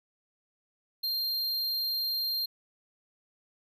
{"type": "tone", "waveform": "square", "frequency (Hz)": 4190, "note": "C8", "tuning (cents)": 2, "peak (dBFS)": -29, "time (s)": [1.03, 2.46], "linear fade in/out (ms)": 10, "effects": []}